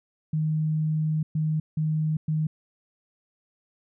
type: tone bursts at uneven times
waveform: sine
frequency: 155.56 Hz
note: D#3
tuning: in tune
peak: -22 dBFS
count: 4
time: 0.33-1.23 / 1.35-1.6 / 1.77-2.17 / 2.28-2.47 s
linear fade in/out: 5 ms
effects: none